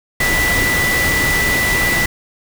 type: tone in noise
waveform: sine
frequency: 1975.5 Hz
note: B6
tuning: in tune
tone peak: -15 dBFS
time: 0.2-2.06 s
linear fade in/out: 5 ms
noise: pink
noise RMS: -19 dBFS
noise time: 0.2-2.06 s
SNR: +1 dB
effects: none